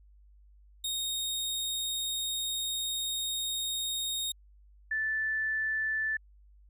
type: tone pair in turn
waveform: sawtooth / sine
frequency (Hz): 3719 / 1755.1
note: A#7 / A6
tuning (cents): -5 / -5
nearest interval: octave + minor second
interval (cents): 1300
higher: first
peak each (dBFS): -28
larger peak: neither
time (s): 0.84-4.32 / 4.91-6.17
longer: first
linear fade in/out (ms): 5
effects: added 50 Hz sine -55 dBFS peak until 6.69 s

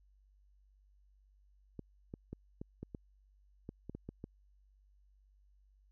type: clicks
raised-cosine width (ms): 3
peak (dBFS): -30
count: 11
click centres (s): 1.793 / 2.139 / 2.33 / 2.615 / 2.83 / 2.948 / 3.691 / 3.896 / 3.95 / 4.09 / 4.241
effects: added 49 Hz sine -64 dBFS peak until 5.91 s

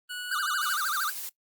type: tone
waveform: 25% pulse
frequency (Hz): 1470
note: F#6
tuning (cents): -12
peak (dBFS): -30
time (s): 0.09-0.76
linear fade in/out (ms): 20
type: tone with vibrato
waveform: square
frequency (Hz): 1366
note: F6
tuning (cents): -39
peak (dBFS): -28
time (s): 0.31-1.1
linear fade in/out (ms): 5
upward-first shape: sine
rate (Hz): 13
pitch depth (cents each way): 260
type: noise with tremolo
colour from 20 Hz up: blue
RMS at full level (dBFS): -35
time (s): 0.62-1.29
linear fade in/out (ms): 0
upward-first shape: sine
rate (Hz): 13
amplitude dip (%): 30
effects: noise-tail reverb RT60 0.1 s tail -19 dB re dry + Opus 32 kbps

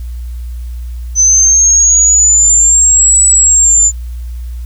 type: exponential two-way sweep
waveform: sine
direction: up then down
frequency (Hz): 6080 to 7900 to 7060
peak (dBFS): -4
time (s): 1.15-3.92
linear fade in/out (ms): 50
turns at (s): 3.26
effects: added 60 Hz sine -19 dBFS peak until 4.65 s + white hiss -46 dBFS RMS until 4.65 s

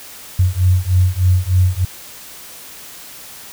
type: beating tone pair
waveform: sine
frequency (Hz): 90 / 93.3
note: F#2 / F#2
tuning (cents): -47 / +15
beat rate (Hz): 3.3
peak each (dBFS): -14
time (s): 0.39-1.85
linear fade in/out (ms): 5
effects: white hiss -36 dBFS RMS until 3.52 s

